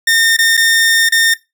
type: tone with dropouts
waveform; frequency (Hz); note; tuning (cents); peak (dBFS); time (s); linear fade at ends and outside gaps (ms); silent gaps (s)
sawtooth; 1822; A#6; -40; -5; 0.07-1.34; 5; 0.367-0.387 / 0.57-0.574 / 1.09-1.121
effects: noise-tail reverb RT60 0.2 s tail -18 dB re dry